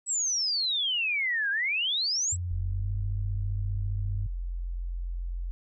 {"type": "exponential two-way sweep", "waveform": "sine", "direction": "down then up", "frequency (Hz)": [7990, 1568, 7990], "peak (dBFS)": -25, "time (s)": [0.06, 2.37], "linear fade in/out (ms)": 50, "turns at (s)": 1.5}
{"type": "tone with pitch glide", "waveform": "sine", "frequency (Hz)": [88.4, 98.65], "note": ["F2", "G2"], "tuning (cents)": [22, 11], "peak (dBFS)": -29, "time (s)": [2.32, 4.27], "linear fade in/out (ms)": 10, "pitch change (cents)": 189, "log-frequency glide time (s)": [2.55, 2.91]}
{"type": "tone", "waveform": "sine", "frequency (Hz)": 43.65, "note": "F1", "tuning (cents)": 0, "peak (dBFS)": -30, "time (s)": [2.51, 5.51], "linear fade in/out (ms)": 0}
{"effects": []}